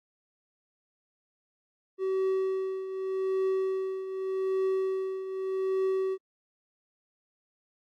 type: tone with tremolo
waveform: triangle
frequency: 380.7 Hz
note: F#4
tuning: 49 cents sharp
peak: -22 dBFS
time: 1.98-6.18 s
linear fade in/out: 50 ms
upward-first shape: triangle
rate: 0.84 Hz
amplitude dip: 70%
effects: AAC 48 kbps